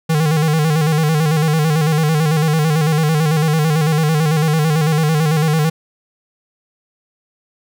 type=tone with vibrato; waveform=square; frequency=155.56 Hz; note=D#3; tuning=in tune; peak=-13 dBFS; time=0.09-5.7 s; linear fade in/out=10 ms; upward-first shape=square; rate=9 Hz; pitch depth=65 cents each way; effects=none